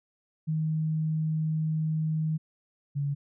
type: tone pair in turn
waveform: sine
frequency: 157.1 / 142.41 Hz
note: D#3 / C#3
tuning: +17 / +47 cents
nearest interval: major second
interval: 170 cents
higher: first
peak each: -25 / -26 dBFS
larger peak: first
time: 0.47-2.38 / 2.95-3.15 s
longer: first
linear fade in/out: 20 ms
effects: none